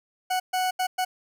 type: tone bursts at uneven times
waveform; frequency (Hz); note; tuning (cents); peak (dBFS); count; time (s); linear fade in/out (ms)
40% pulse; 740; F#5; 0; -22; 4; 0.3-0.4 / 0.53-0.71 / 0.79-0.87 / 0.98-1.05; 10
effects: none